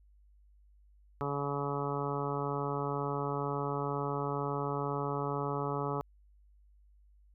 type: harmonic tone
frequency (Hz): 142.1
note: C#3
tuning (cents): +43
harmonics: 1 / 2 / 3 / 4 / 5 / 6 / 7 / 8 / 9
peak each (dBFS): -37 / -41 / -37 / -43 / -44 / -41 / -43 / -41 / -42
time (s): 1.21-6.01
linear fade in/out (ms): 0
effects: added 50 Hz sine -59 dBFS peak until 7.34 s